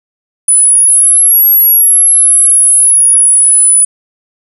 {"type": "exponential two-way sweep", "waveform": "sine", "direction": "up then down", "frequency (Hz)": [9900, 11520, 9900], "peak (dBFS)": -3, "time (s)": [0.48, 3.85], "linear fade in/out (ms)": 5, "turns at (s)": 1.47, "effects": []}